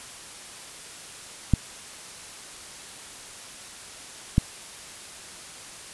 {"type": "clicks", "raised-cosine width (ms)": 5, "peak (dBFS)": -5, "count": 2, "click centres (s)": [1.537, 4.381], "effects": ["white hiss -42 dBFS RMS until 5.93 s", "resampled to 24000 Hz"]}